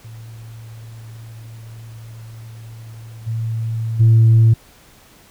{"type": "tone with level steps", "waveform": "sine", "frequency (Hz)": 112.9, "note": "A2", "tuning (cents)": 45, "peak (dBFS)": [-33, -19, -6], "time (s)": [0.04, 4.54], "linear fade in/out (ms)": 10, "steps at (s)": [3.26, 3.99], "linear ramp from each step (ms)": 20, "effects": ["tanh soft clip ceiling -5 dBFS", "pink hiss -48 dBFS RMS until 5.3 s"]}